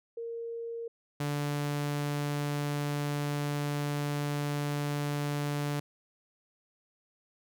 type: tone pair in turn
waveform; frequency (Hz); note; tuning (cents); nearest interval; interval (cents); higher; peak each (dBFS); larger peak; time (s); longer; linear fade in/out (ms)
sine / sawtooth; 463.4 / 145.55; A#4 / D3; -10 / -15; octave + minor sixth; 2005; first; -35 / -26; second; 0.17-0.88 / 1.2-5.8; second; 5
effects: none